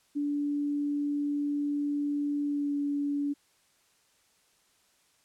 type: tone with pitch glide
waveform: sine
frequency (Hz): 289.6 to 286.6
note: D4 to D4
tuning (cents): -24 to -42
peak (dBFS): -27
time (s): 0.15-3.34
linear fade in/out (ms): 20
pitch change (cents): -18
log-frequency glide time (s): 2.45-2.74
effects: white hiss -67 dBFS RMS until 5.24 s + low-pass 10000 Hz 12 dB/octave